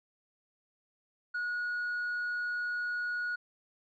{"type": "tone with tanh clipping", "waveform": "sine", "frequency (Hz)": 1453, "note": "F#6", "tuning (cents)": -32, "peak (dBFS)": -32, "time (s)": [1.34, 3.36], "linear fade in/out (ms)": 10, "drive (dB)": 1, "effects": []}